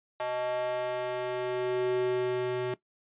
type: tone with high-pass filter sweep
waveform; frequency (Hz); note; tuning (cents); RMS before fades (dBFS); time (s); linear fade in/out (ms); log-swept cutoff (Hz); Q
square; 125; B2; +21; -30; 0.2-2.74; 0; 700 to 280; 3.9
effects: noise-tail reverb RT60 0.1 s tail -17 dB re dry + resampled to 8000 Hz